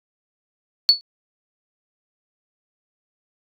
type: tone with exponential decay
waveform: sine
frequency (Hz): 4435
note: C#8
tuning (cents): 0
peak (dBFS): -5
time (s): 0.89-1.01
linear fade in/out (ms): 0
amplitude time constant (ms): 26
effects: tanh soft clip ceiling -1 dBFS